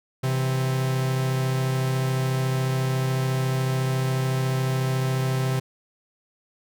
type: tone pair together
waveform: 45% pulse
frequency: 130.81 / 164.81 Hz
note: C3 / E3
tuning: 0 / 0 cents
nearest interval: major third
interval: 400 cents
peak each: -22 / -32 dBFS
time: 0.23-5.6 s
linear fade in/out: 10 ms
effects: none